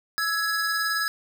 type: tone cluster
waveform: square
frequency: 1319 / 1673 / 5000 Hz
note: E6 / G#6 / D#8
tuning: +1 / +12 / +8 cents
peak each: -30 / -26 / -33 dBFS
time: 0.18-1.08 s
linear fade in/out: 0 ms
effects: none